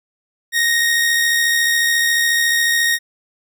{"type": "tone with amplitude modulation", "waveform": "sawtooth", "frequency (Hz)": 1864.7, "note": "A#6", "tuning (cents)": 0, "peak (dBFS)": -9, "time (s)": [0.52, 2.99], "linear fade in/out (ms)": 50, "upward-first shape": "sine", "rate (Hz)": 74.1, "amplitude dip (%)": 30, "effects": []}